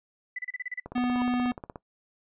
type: tone bursts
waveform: sine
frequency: 1994 Hz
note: B6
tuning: 16 cents sharp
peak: -31 dBFS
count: 8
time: 0.36-0.8 s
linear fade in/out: 5 ms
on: 27 ms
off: 32 ms
type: click train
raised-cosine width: 1 ms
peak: -24 dBFS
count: 16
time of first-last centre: 0.86-1.758 s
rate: 16.7 Hz
type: tone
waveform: square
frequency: 246.9 Hz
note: B3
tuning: in tune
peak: -25 dBFS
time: 0.95-1.52 s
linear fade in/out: 10 ms
type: tone with exponential growth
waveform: triangle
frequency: 987.8 Hz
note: B5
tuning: in tune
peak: -31 dBFS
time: 1.08-1.22 s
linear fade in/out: 1 ms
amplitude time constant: 30 ms
effects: noise-tail reverb RT60 0.1 s tail -20 dB re dry + resampled to 8000 Hz